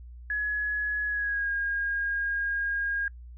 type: tone with pitch glide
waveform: sine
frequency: 1688 to 1625.8 Hz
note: G#6 to G#6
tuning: +28 to -37 cents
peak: -26 dBFS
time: 0.3-3.08 s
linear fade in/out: 2 ms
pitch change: -65 cents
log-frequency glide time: 1.05-1.51 s
effects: noise-tail reverb RT60 0.1 s tail -26 dB re dry + added 60 Hz sine -42 dBFS peak until 3.37 s